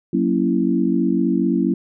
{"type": "chord", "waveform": "sine", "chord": "F# dominant seventh", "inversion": "none", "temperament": "equal with one note detuned", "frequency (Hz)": [185, 233.1, 277.2, 332.5], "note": ["F#3", "A#3", "C#4", "E4"], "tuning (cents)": [0, 0, 0, 15], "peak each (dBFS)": -21, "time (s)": [0.13, 1.74], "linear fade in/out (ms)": 5, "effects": []}